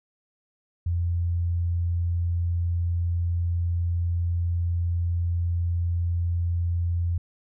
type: tone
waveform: sine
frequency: 86.1 Hz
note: F2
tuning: 24 cents flat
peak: -22 dBFS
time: 0.86-7.18 s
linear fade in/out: 5 ms
effects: none